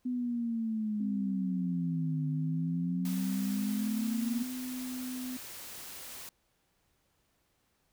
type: linear two-way sweep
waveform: sine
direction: down then up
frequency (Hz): 251.9 to 150.5 to 236.5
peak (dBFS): -30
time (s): 0.05-4.43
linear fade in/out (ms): 10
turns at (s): 2.27
type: tone with pitch glide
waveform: sine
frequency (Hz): 260 to 253.6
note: C4 to B3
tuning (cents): -11 to +46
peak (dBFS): -36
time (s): 1-5.37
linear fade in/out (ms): 5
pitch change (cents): -43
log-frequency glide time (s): 3.1-4.2
type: noise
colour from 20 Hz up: white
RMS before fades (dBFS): -45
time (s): 3.05-6.29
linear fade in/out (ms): 2
effects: pink hiss -74 dBFS RMS until 7.92 s